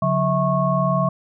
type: tone cluster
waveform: sine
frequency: 141.2 / 180.8 / 651 / 1097 Hz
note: C#3 / F#3 / E5 / C#6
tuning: +32 / -40 / -22 / -18 cents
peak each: -22 dBFS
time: 0.02-1.09 s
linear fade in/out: 5 ms
effects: none